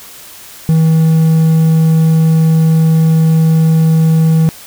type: tone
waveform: triangle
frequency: 160.7 Hz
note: E3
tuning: 44 cents flat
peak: -4 dBFS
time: 0.69-4.49 s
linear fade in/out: 0 ms
effects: white hiss -34 dBFS RMS until 4.66 s